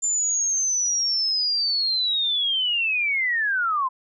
sine linear sweep, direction down, 7200 to 1000 Hz, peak -20 dBFS, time 0.02-3.89 s, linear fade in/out 20 ms, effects none

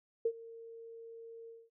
sine tone with ADSR envelope, 457.8 Hz, A#4, 31 cents flat, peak -26 dBFS, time 0.25-1.7 s, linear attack 6 ms, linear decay 63 ms, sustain -21 dB, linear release 220 ms, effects none

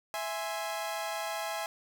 sawtooth chord, E augmented, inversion none, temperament equal, 659.3 / 830.6 / 1046.5 Hz, E5 / G#5 / B#5, 0 / 0 / 0 cents, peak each -33 / -33 / -38 dBFS, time 0.14-1.66 s, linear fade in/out 0 ms, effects none

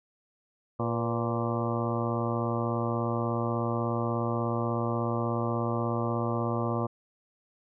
harmonic tone with a mistuned harmonic, 116.54 Hz, A#2, in tune, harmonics 1 / 2 / 3 / 4 / 5 / 6 / 7 / 8 / 9 / 10, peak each -31 / -33 / -35 / -36 / -36 / -39 / -41 / -42 / -38 / -38 dBFS, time 0.79-6.87 s, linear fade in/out 10 ms, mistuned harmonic 4, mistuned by +60 cents, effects none

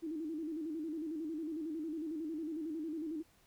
sine tone with vibrato, 315.5 Hz, D#4, 24 cents sharp, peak -37 dBFS, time 0.02-3.23 s, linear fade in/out 20 ms, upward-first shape square, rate 11 Hz, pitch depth 80 cents each way, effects pink hiss -68 dBFS RMS until 3.46 s

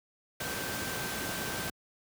sine tone in noise, 1557 Hz, G6, 12 cents flat, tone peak -41 dBFS, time 0.4-1.7 s, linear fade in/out 5 ms, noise pink, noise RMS -35 dBFS, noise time 0.4-1.7 s, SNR -9 dB, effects high-pass 100 Hz 12 dB/octave

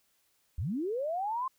sine linear sweep, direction up, 59 to 1067 Hz, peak -30 dBFS, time 0.58-1.48 s, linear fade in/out 5 ms, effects white hiss -72 dBFS RMS until 1.58 s

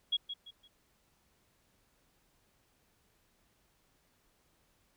sine tone with echo, 3322 Hz, G#7, in tune, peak -27 dBFS, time 0.12-0.17 s, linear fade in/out 10 ms, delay 170 ms, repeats 3, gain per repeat -10 dB, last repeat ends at 0.68 s, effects pink hiss -72 dBFS RMS until 4.96 s

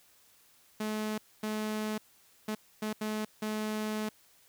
sawtooth tone bursts at uneven times, 214.7 Hz, A3, 42 cents flat, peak -28 dBFS, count 6, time 0.8-1.18 / 1.43-1.98 / 2.48-2.55 / 2.82-2.93 / 3.01-3.25 / 3.42-4.09 s, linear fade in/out 5 ms, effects white hiss -63 dBFS RMS until 4.48 s

